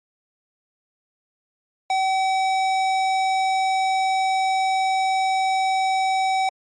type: tone with hard clipping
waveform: sine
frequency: 763 Hz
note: G5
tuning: 47 cents flat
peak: -20 dBFS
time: 1.9-6.49 s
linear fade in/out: 2 ms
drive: 15 dB
effects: MP3 48 kbps